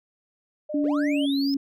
sine tone, 604 Hz, D5, 48 cents sharp, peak -30 dBFS, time 0.69-1.26 s, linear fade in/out 10 ms
sine tone with pitch glide, 289.7 to 276.6 Hz, D4 to C#4, -24 to -4 cents, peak -21 dBFS, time 0.74-1.57 s, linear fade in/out 5 ms, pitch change -80 cents, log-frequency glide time 1.09-1.33 s
triangle linear sweep, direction up, 349.2 to 5274 Hz, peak -30 dBFS, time 0.84-1.54 s, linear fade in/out 0 ms
effects none

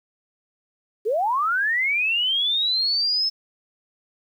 sine linear sweep, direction up, 390.6 to 5274 Hz, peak -19 dBFS, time 1.05-3.3 s, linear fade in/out 20 ms, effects 9-bit

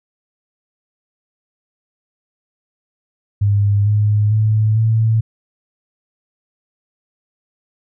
sine tone with pitch steps, 101.7 / 104.92 / 108.25 / 111.68 Hz, G#2 / G#2 / A2 / A2, -36 / +18 / -28 / +26 cents, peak -11 dBFS, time 3.41-5.21 s, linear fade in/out 10 ms, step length 450 ms, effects none

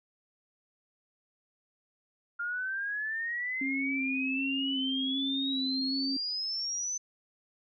sine exponential sweep, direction up, 1400 to 6140 Hz, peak -31 dBFS, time 2.39-6.98 s, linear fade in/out 10 ms
sine tone with vibrato, 268 Hz, C4, 42 cents sharp, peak -31 dBFS, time 3.61-6.17 s, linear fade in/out 5 ms, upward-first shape square, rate 1.3 Hz, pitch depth 19 cents each way
effects none

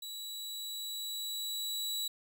sawtooth tone with level ramp, 3915 Hz, B7, 16 cents flat, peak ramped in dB -38 to -30 dBFS, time 0.02-2.08 s, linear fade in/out 5 ms, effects none

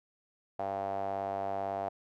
sawtooth tone with band-pass filter, 98 Hz, G2, in tune, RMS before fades -35 dBFS, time 0.59-1.89 s, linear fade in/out 5 ms, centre 710 Hz, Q 6.4, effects none

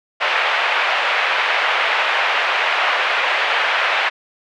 white band-pass noise, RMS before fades -18 dBFS, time 0.2-4.1 s, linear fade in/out 20 ms, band 580 to 2700 Hz, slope 24 dB/octave, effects none

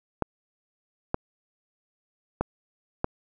clicks, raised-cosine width 1 ms, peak -10 dBFS, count 4, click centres 0.223 / 1.144 / 2.41 / 3.044 s, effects none

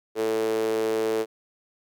sawtooth tone with high-pass filter, 110.7 Hz, A2, 11 cents sharp, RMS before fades -25 dBFS, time 0.15-1.26 s, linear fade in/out 50 ms, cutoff 410 Hz, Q 9.9, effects none

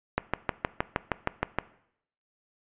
click train, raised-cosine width 0.5 ms, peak -9 dBFS, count 10, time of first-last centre 0.18-1.586 s, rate 6.4 Hz, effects noise-tail reverb RT60 0.7 s tail -18 dB re dry + resampled to 8000 Hz

